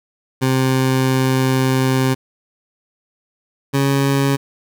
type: tone pair in turn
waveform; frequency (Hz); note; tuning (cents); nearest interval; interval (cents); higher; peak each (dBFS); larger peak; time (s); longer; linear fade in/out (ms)
20% pulse; 131.1 / 138.06; C3 / C#3; +4 / -7; minor second; 89; second; -9; neither; 0.41-2.15 / 3.73-4.37; first; 20
effects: none